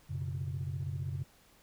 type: chord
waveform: sine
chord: F# suspended fourth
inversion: none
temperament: equal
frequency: 92.5 / 123.47 / 138.59 Hz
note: F#2 / B2 / C#3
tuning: 0 / 0 / 0 cents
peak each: -37 / -40 / -36 dBFS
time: 0.09-1.24 s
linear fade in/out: 20 ms
effects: tanh soft clip ceiling -28 dBFS + pink hiss -63 dBFS RMS until 1.62 s